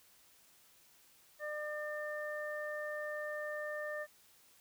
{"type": "harmonic tone", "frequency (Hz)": 600, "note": "D5", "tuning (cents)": 37, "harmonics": [1, 2, 3], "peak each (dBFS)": [-40, -49, -42], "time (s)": [1.39, 4.07], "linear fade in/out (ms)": 50, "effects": ["white hiss -65 dBFS RMS until 4.6 s"]}